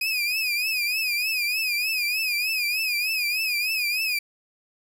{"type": "tone with vibrato", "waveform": "30% pulse", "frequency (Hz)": 2489, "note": "D#7", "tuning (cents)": 0, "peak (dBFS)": -20, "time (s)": [0.01, 4.19], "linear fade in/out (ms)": 5, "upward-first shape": "triangle", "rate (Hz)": 3.3, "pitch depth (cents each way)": 120, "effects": []}